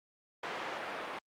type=band-pass noise; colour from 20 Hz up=pink; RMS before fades=-40 dBFS; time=0.43-1.19 s; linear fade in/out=5 ms; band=520 to 2200 Hz; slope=12 dB/octave; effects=Opus 48 kbps